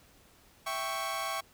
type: chord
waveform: sawtooth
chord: C# diminished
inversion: first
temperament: equal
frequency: 659.3 / 784 / 1108.7 Hz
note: E5 / G5 / C#6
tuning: 0 / 0 / 0 cents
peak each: -35 / -35 / -31 dBFS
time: 0.66-1.41 s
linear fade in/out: 10 ms
effects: pink hiss -61 dBFS RMS until 1.53 s